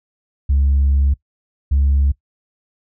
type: tone pair in turn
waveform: sine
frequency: 69.3 / 69.59 Hz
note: C#2 / C#2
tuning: 0 / +7 cents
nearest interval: unison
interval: 7 cents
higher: second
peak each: -10 dBFS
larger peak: neither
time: 0.49-1.14 / 1.71-2.12 s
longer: first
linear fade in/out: 10 ms
effects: noise-tail reverb RT60 0.1 s tail -21 dB re dry + tanh soft clip ceiling -9 dBFS